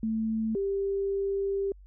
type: tone pair in turn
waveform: sine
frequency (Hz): 221.4 / 394.5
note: A3 / G4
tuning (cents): +11 / +11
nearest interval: minor seventh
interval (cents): 1000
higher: second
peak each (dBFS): -26 / -26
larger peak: neither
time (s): 0.03-0.55 / 0.55-1.72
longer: second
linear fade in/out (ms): 2
effects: added 48 Hz sine -48 dBFS peak until 1.86 s